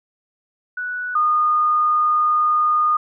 sine tone pair in turn, 1477 / 1224.8 Hz, F#6 / D#6, -3 / -28 cents, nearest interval minor third, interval 325 cents, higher first, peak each -23 / -14 dBFS, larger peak second, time 0.77-1.15 / 1.15-2.97 s, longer second, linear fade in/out 5 ms, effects none

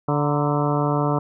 harmonic tone with a mistuned harmonic, 146 Hz, D3, 10 cents flat, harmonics 1 / 2 / 3 / 4 / 5 / 6 / 7 / 8 / 9, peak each -22 / -25 / -27 / -28 / -29 / -30 / -30 / -31 / -32 dBFS, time 0.08-1.19 s, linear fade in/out 5 ms, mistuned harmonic 6, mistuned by +84 cents, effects none

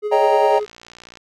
triangle tone with tremolo, 419.6 Hz, G#4, 18 cents sharp, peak -14 dBFS, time 0.02-0.66 s, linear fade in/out 50 ms, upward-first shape sine, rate 10 Hz, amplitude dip 60%
triangle chord, Eb dominant seventh, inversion third, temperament equal, 554.4 / 622.3 / 784 / 932.3 Hz, Db5 / Eb5 / G5 / Bb5, 0 / 0 / 0 / 0 cents, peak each -17 dBFS, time 0.11-0.6 s, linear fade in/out 20 ms
click train, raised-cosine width 0.2 ms, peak -23 dBFS, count 40, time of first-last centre 0.51-1.172 s, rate 58.9 Hz
effects none

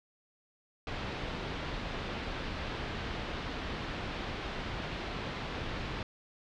pink low-pass noise, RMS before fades -38 dBFS, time 0.87-6.03 s, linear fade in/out 2 ms, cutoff 4000 Hz, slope 24 dB/octave, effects none

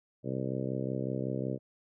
harmonic tone, 65.41 Hz, C2, in tune, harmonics 2 / 3 / 4 / 5 / 6 / 7 / 8 / 9, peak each -36 / -38 / -39 / -40 / -41 / -41 / -42 / -43 dBFS, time 0.23-1.59 s, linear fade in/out 50 ms, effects none

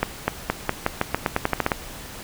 accelerating click train, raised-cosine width 0.5 ms, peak -4 dBFS, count 14, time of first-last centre 0.03-1.718 s, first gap 250 ms, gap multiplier 0.88, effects pink hiss -38 dBFS RMS until 2.23 s

